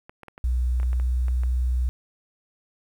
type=clicks; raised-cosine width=0.5 ms; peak=-27 dBFS; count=10; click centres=0.095 / 0.233 / 0.283 / 0.379 / 0.8 / 0.831 / 0.931 / 0.999 / 1.283 / 1.435 s
type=tone with pitch glide; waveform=sine; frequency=61.74 to 62.31 Hz; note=B1 to B1; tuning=0 to +16 cents; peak=-20 dBFS; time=0.44-1.89 s; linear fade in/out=0 ms; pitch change=+16 cents; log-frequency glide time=0.68-1.14 s
effects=9-bit